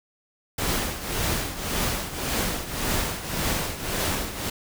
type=noise with tremolo; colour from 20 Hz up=pink; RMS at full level=-24 dBFS; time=0.58-4.5 s; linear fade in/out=5 ms; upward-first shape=triangle; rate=1.8 Hz; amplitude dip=75%; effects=none